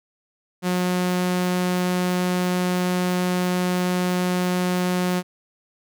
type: tone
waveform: sawtooth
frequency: 180.6 Hz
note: F#3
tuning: 42 cents flat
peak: -16 dBFS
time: 0.62-5.23 s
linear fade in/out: 50 ms
effects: none